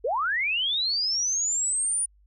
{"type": "linear sweep", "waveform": "sine", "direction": "up", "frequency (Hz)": [407.3, 9620], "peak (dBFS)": -23, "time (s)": [0.04, 2.06], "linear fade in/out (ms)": 10, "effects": ["added 50 Hz sine -56 dBFS peak until 2.26 s"]}